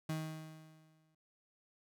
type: tone with exponential decay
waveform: 35% pulse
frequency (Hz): 157.5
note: D#3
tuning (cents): +21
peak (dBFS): -33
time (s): 0.09-1.15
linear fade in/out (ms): 5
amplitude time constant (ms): 230
effects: none